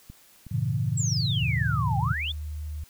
clicks, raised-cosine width 5 ms, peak -29 dBFS, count 2, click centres 0.1 / 0.467 s
sine chord, G diminished seventh, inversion none, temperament equal with one note detuned, 98 / 114.27 / 138.59 / 164.81 Hz, G2 / Bb2 / Db3 / Fb3, 0 / -34 / 0 / 0 cents, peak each -32 / -27 / -28 / -32 dBFS, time 0.51-2.14 s, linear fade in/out 10 ms
sine exponential two-way sweep, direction down then up, 7860 to 766 to 3630 Hz, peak -28 dBFS, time 0.97-2.32 s, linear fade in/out 5 ms, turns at 1.98 s
sine tone, 75.8 Hz, D#2, 45 cents flat, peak -31 dBFS, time 1.4-2.84 s, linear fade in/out 5 ms
effects white hiss -56 dBFS RMS until 2.89 s

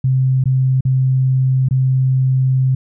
sine tone with dropouts, 130.81 Hz, C3, in tune, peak -11 dBFS, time 0.04-2.75 s, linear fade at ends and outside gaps 5 ms, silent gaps 0.44-0.456 / 0.808-0.851 / 1.687-1.709 s, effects none

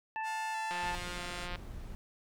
harmonic tone, 880 Hz, A5, in tune, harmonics 1 / 2 / 3, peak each -35 / -41 / -45 dBFS, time 0.16-0.95 s, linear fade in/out 0 ms
5% pulse tone with vibrato, 698.5 Hz, F5, in tune, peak -34 dBFS, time 0.23-1.49 s, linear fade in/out 50 ms, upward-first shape square, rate 1.6 Hz, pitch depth 29 cents each way
click train, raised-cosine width 0.3 ms, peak -25 dBFS, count 151, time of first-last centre 0.71-1.557 s, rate 177 Hz
brown noise, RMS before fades -44 dBFS, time 0.83-1.95 s, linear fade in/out 0 ms
effects none

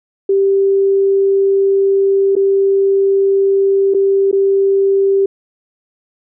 sine tone with dropouts, 392 Hz, G4, in tune, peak -9 dBFS, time 0.29-5.26 s, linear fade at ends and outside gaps 5 ms, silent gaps 2.354-2.364 / 3.939-3.945 / 4.314-4.327 s, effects none

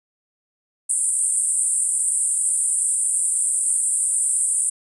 pink band-pass noise, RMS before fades -21 dBFS, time 0.89-4.7 s, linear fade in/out 10 ms, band 8300 to 9500 Hz, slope 96 dB/octave, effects none

